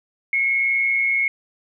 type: tone pair together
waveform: sine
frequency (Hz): 2177 / 2298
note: C#7 / D7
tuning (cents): -32 / -38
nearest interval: minor second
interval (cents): 94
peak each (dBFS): -17 / -29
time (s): 0.33-1.28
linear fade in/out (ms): 2
effects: none